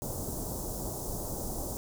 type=band-stop noise; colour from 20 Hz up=pink; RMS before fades=-36 dBFS; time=0.02-1.77 s; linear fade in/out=0 ms; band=850 to 6300 Hz; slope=24 dB/octave; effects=none

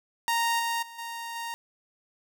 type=tone with level steps; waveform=sawtooth; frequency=929 Hz; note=A#5; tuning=6 cents flat; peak=-20 / -23 / -39 / -31 / -29 dBFS; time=0.28-1.54 s; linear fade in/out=0 ms; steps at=0.59 / 0.82 / 0.98 / 1.35 s; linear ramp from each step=10 ms; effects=none

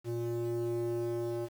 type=tone with band-pass filter sweep; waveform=square; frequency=117.7 Hz; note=A#2; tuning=17 cents sharp; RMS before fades=-34 dBFS; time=0.04-1.49 s; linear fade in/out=50 ms; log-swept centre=280 to 440 Hz; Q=2.5; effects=9-bit

